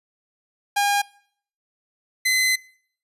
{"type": "tone pair in turn", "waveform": "sawtooth", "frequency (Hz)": [811, 2039], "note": ["G#5", "C7"], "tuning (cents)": [-41, -45], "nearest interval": "octave + major third", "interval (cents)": 1596, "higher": "second", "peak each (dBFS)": -14, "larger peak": "neither", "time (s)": [[0.76, 1.02], [2.25, 2.56]], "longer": "second", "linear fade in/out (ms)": 10, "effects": ["noise-tail reverb RT60 0.6 s tail -24 dB re dry", "resampled to 32000 Hz"]}